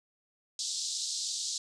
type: band-pass noise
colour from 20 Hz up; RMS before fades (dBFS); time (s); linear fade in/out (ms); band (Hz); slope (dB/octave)
pink; -35; 0.59-1.58; 2; 3800 to 8100; 48
effects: none